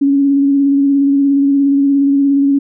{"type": "tone with vibrato", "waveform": "sine", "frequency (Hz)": 278.8, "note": "C#4", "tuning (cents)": 10, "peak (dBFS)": -8, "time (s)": [0.01, 2.59], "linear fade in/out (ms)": 10, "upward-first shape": "square", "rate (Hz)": 17, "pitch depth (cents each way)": 18, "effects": []}